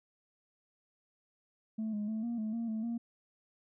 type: tone with pitch steps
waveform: sine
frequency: 219.4 / 208.7 / 219.4 / 235.6 / 216.7 / 231.2 / 219.6 / 233.6 Hz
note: A3 / G#3 / A3 / A#3 / A3 / A#3 / A3 / A#3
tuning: -5 / +9 / -5 / +19 / -26 / -14 / -3 / +4 cents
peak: -31 dBFS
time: 1.78-2.98 s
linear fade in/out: 10 ms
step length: 150 ms
effects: tanh soft clip ceiling -31 dBFS